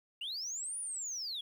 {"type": "linear two-way sweep", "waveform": "sine", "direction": "up then down", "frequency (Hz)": [2729, 9750, 3237], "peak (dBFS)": -35, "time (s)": [0.21, 1.41], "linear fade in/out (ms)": 5, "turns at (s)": 0.79, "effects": ["tanh soft clip ceiling -35 dBFS", "11-bit"]}